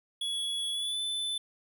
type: tone with pitch glide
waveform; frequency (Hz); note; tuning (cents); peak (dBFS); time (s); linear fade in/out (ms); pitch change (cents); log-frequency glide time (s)
square; 3374 to 3513; G#7 to A7; +27 to -3; -31; 0.21-1.38; 5; +70; 0.72-1
effects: none